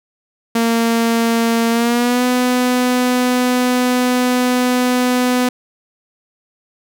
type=tone with pitch glide; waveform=sawtooth; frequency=230.2 to 249.6 Hz; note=A#3 to B3; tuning=-22 to +19 cents; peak=-9 dBFS; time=0.55-5.49 s; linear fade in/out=5 ms; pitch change=+141 cents; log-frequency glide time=1.7-2.24 s; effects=none